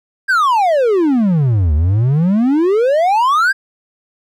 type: exponential two-way sweep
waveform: triangle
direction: down then up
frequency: 1639 to 72.2 to 1639 Hz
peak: -8 dBFS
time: 0.28-3.53 s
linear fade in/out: 20 ms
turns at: 1.74 s
effects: none